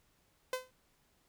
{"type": "tone with exponential decay", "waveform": "sawtooth", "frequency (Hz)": 511, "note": "C5", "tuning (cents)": -41, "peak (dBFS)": -27, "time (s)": [0.53, 0.71], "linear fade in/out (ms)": 2, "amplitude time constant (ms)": 38, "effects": ["pink hiss -72 dBFS RMS until 1.28 s"]}